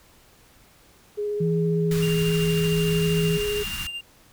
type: tone with vibrato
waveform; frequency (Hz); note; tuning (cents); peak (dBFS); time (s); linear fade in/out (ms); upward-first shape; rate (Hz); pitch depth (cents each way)
sine; 415.3; G#4; 0; -24; 1.17-3.64; 20; sine; 15; 10
type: tone with pitch glide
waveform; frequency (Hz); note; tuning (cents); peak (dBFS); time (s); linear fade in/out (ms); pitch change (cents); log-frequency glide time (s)
sine; 164.81 to 163.58; E3 to E3; 0 to -13; -21; 1.4-3.38; 10; -13; 1.71-2.1
type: band-stop noise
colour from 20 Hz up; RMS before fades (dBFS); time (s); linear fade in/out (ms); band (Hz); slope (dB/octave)
pink; -33; 1.91-3.87; 2; 220 to 1200; 24
type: tone with tremolo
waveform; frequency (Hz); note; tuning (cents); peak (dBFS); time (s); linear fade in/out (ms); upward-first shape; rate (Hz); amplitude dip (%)
triangle; 2794; F7; 0; -27; 2.02-4.01; 5; sine; 13; 50
effects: pink hiss -55 dBFS RMS until 4.32 s